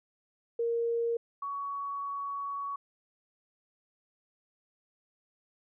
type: tone pair in turn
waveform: sine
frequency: 466.2 / 1122.7 Hz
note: A#4 / C#6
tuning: 0 / +22 cents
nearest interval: octave + minor third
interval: 1522 cents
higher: second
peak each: -27 / -33 dBFS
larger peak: first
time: 0.59-1.17 / 1.42-2.76 s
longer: second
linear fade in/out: 5 ms
effects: none